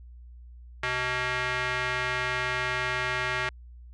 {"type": "tone with band-pass filter", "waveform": "square", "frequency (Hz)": 126, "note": "B2", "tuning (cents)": 35, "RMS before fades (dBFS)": -29, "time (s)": [0.83, 3.49], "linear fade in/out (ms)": 2, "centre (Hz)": 1900, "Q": 1.8, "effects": ["added 60 Hz sine -44 dBFS peak until 3.93 s", "resampled to 22050 Hz"]}